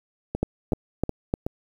two click trains, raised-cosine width 2 ms, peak -9 / -13 dBFS, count 4 / 4, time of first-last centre 0.43-1.339 / 0.35-1.465 s, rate 3.3 / 2.69 Hz, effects 8-bit

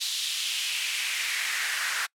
pink noise with high-pass filter sweep, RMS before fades -29 dBFS, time 0-2.07 s, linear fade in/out 20 ms, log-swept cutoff 3800 to 1500 Hz, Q 2.5, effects noise-tail reverb RT60 0.1 s tail -26 dB re dry + low-pass 11000 Hz 12 dB/octave

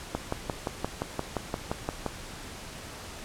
click train, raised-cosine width 1 ms, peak -14 dBFS, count 12, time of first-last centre 0.15-2.063 s, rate 5.75 Hz, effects pink hiss -42 dBFS RMS until 3.24 s + low-pass 10000 Hz 12 dB/octave

